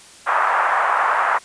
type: band-pass noise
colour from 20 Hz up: pink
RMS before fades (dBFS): -18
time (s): 0.26-1.39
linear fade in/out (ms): 20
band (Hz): 840 to 1500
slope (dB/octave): 24
effects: white hiss -44 dBFS RMS until 1.44 s + resampled to 22050 Hz